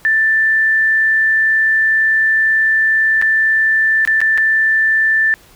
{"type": "tone with dropouts", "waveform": "sine", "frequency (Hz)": 1769, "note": "A6", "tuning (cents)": 9, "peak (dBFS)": -10, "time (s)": [0.05, 5.34], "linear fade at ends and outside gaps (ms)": 0, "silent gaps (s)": [[3.215, 3.223], [4.051, 4.075], [4.205, 4.215], [4.376, 4.381]], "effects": ["pink hiss -46 dBFS RMS until 5.55 s"]}